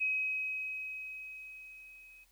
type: tone with level ramp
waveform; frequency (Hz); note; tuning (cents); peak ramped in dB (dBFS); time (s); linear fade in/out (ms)
sine; 2538; D#7; +34; -28 to -54; 0-2.25; 20
effects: added 41 Hz sine -69 dBFS peak until 2.31 s + white hiss -69 dBFS RMS until 2.31 s